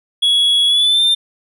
triangle tone with pitch glide, 3355 to 3596 Hz, G#7 to A7, +17 to +37 cents, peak -9 dBFS, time 0.22-1.15 s, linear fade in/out 10 ms, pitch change +120 cents, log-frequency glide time 0.67-1.03 s, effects none

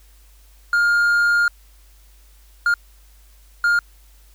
triangle tone bursts at uneven times, 1412 Hz, F6, 19 cents sharp, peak -12 dBFS, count 3, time 0.73-1.48 / 2.66-2.74 / 3.64-3.79 s, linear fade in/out 2 ms, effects added 50 Hz sine -47 dBFS peak until 4.34 s + white hiss -56 dBFS RMS until 4.34 s

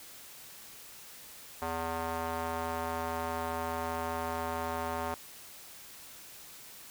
square tone with band-pass filter, 82.41 Hz, E2, in tune, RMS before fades -35 dBFS, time 1.62-5.14 s, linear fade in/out 0 ms, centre 910 Hz, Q 1.6, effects white hiss -50 dBFS RMS until 6.9 s

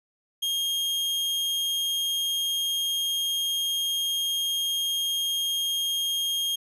40% pulse tone, 3235 Hz, G#7, 46 cents flat, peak -24 dBFS, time 0.42-6.56 s, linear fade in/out 10 ms, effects resampled to 32000 Hz

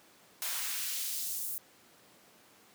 white noise with high-pass filter sweep, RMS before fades -36 dBFS, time 0.42-1.58 s, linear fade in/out 0 ms, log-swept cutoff 710 to 11000 Hz, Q 0.79, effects pink hiss -60 dBFS RMS until 2.74 s + high-pass 200 Hz 12 dB/octave

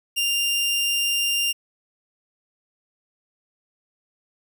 sawtooth tone, 2794 Hz, F7, in tune, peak -17 dBFS, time 0.16-1.53 s, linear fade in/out 20 ms, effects none

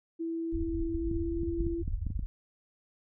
sine tone with pitch glide, 330.1 to 337 Hz, E4 to E4, +2 to +38 cents, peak -31 dBFS, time 0.19-1.83 s, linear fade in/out 20 ms, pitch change +36 cents, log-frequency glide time 0.84-1.51 s
pink low-pass noise, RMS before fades -35 dBFS, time 0.52-2.26 s, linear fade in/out 0 ms, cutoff 100 Hz, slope 96 dB/octave
clicks, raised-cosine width 5 ms, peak -25 dBFS, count 8, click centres 1.114 / 1.433 / 1.606 / 1.667 / 1.879 / 2.067 / 2.104 / 2.193 s
effects none

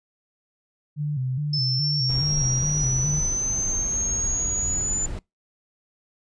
sine tone with vibrato, 138.3 Hz, C#3, 4 cents flat, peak -23 dBFS, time 0.96-3.22 s, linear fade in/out 50 ms, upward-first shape square, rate 2.4 Hz, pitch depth 120 cents each way
sine exponential sweep, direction up, 5250 to 7060 Hz, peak -23 dBFS, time 1.53-5.06 s, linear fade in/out 5 ms
brown noise, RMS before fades -31 dBFS, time 2.09-5.19 s, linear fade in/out 2 ms
effects noise-tail reverb RT60 0.2 s tail -24 dB re dry + resampled to 22050 Hz

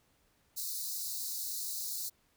white high-pass noise, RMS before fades -38 dBFS, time 0.56-2.1 s, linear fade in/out 20 ms, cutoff 3900 Hz, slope 96 dB/octave, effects pink hiss -71 dBFS RMS until 2.36 s

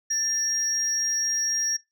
sine tone pair together, 1772 / 5626 Hz, A6 / F8, +12 / +12 cents, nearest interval octave + minor sixth, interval 2000 cents, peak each -33 / -22 dBFS, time 0.1-1.77 s, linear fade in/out 10 ms, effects noise-tail reverb RT60 0.2 s tail -19 dB re dry + tanh soft clip ceiling -18 dBFS

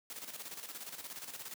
white noise with tremolo, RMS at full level -44 dBFS, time 0.1-1.54 s, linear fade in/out 2 ms, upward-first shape square, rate 17 Hz, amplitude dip 60%, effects high-pass 150 Hz 12 dB/octave

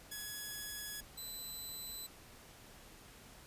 5% pulse tone pair in turn, 1686 / 4010 Hz, G#6 / B7, +26 / +26 cents, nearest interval octave + minor third, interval 1500 cents, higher second, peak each -31 / -36 dBFS, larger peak first, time 0.11-1.01 / 1.17-2.07 s, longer neither, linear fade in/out 10 ms, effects pink hiss -57 dBFS RMS until 3.46 s + resampled to 32000 Hz

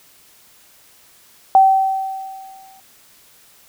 sine tone with exponential decay, 770 Hz, G5, 31 cents flat, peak -5 dBFS, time 1.55-2.8 s, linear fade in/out 1 ms, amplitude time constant 270 ms, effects white hiss -50 dBFS RMS until 3.68 s

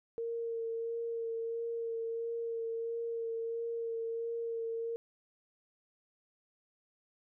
sine tone with vibrato, 460 Hz, A#4, 23 cents flat, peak -34 dBFS, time 0.18-4.96 s, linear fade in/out 0 ms, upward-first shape sine, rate 1.5 Hz, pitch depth 16 cents each way, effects none

